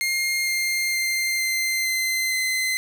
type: tone with pitch steps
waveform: sawtooth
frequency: 2125 / 2110 / 2096 / 2081 / 2067 / 2053 Hz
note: C7 / C7 / C7 / C7 / C7 / C7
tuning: +26 / +14 / +2 / -10 / -22 / -33 cents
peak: -18 dBFS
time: 0.01-2.77 s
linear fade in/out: 0 ms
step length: 460 ms
effects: 9-bit